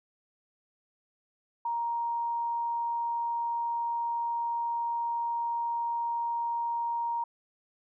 sine tone, 937 Hz, A#5, 9 cents sharp, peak -28 dBFS, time 1.65-7.24 s, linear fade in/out 5 ms, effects none

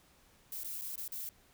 violet noise with dropouts, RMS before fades -41 dBFS, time 0.52-1.29 s, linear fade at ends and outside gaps 1 ms, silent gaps 0.634-0.646 / 0.812-0.818 / 0.957-0.978 / 1.079-1.12 s, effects pink hiss -65 dBFS RMS until 1.53 s

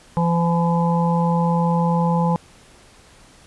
harmonic tone with a mistuned harmonic, 170 Hz, F3, 46 cents flat, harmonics 1 / 3 / 5 / 6, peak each -17 / -25 / -23 / -27 dBFS, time 0.17-2.36 s, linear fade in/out 0 ms, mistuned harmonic 6, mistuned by -22 cents, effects pink hiss -49 dBFS RMS until 3.46 s + resampled to 24000 Hz

